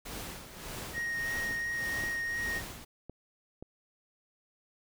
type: noise with tremolo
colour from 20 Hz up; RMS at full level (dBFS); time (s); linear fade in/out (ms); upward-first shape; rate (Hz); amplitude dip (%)
pink; -40; 0.05-2.85; 10; sine; 1.7; 65
type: tone with vibrato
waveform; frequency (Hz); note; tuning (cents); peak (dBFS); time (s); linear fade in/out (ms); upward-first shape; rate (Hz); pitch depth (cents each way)
triangle; 1868; A#6; +3; -30; 0.93-2.62; 50; triangle; 2.9; 11
type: click train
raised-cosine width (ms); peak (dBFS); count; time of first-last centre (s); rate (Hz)
2; -30; 6; 0.98-3.626; 1.89
effects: none